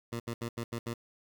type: tone bursts at uneven times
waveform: 15% pulse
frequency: 117.2 Hz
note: A#2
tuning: 10 cents sharp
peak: -28 dBFS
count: 6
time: 0.12-0.2 / 0.27-0.34 / 0.41-0.49 / 0.57-0.64 / 0.72-0.79 / 0.86-0.94 s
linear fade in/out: 10 ms
effects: 9-bit